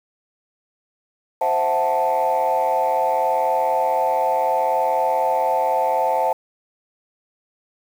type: chord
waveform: sine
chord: F# half-diminished seventh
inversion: second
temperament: equal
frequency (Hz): 523.3 / 659.3 / 740 / 880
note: C5 / E5 / F#5 / A5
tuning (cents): 0 / 0 / 0 / 0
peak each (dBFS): -22 / -22 / -22 / -19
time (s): 1.41-6.33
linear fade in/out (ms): 5
effects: tanh soft clip ceiling -11 dBFS + 7-bit